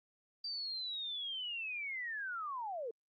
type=linear sweep; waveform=sine; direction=down; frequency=4699 to 428.9 Hz; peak=-38 dBFS; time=0.44-2.91 s; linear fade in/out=5 ms; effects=Opus 48 kbps